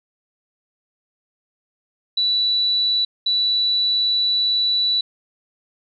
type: tone bursts at uneven times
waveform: sine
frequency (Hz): 3951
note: B7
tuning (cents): 0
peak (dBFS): -16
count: 2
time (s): 2.17-3.05 / 3.26-5.01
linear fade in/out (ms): 5
effects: none